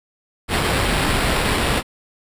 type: noise with sample-and-hold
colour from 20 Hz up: pink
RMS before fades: -19 dBFS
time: 0.48-1.83 s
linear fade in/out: 50 ms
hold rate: 6300 Hz
effects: resampled to 32000 Hz